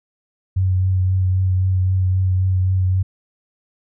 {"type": "tone with vibrato", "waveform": "sine", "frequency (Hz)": 93.2, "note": "F#2", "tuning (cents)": 13, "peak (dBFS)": -14, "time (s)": [0.56, 3.03], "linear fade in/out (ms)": 10, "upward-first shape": "triangle", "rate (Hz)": 3.8, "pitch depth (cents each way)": 22, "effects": []}